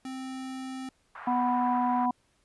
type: tone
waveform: square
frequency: 261.6 Hz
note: C4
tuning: in tune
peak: -36 dBFS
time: 0.05-0.89 s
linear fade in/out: 2 ms
type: band-pass noise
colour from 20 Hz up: white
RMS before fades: -43 dBFS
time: 1.15-2.06 s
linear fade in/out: 5 ms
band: 770 to 1500 Hz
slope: 24 dB/octave
type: harmonic tone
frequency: 246.9 Hz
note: B3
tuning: in tune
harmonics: 1 / 3 / 4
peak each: -28 / -28 / -28 dBFS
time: 1.27-2.11 s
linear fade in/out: 5 ms
effects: pink hiss -69 dBFS RMS until 2.44 s + resampled to 24000 Hz